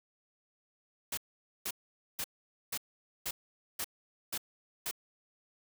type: noise bursts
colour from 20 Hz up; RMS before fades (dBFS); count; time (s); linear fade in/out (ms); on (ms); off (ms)
white; -36; 8; 1.12-4.912; 5; 54; 480
effects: none